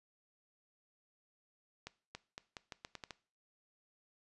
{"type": "accelerating click train", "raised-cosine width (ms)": 0.2, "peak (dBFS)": -27, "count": 9, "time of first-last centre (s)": [1.87, 3.108], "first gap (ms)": 280, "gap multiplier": 0.82, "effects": ["noise-tail reverb RT60 0.4 s tail -19 dB re dry", "resampled to 24000 Hz"]}